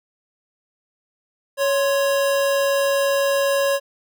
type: tone pair together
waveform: square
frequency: 556 / 1049.6 Hz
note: C#5 / C6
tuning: +5 / +5 cents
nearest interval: major seventh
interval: 1100 cents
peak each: -18 / -28 dBFS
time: 1.57-3.8 s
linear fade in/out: 50 ms
effects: none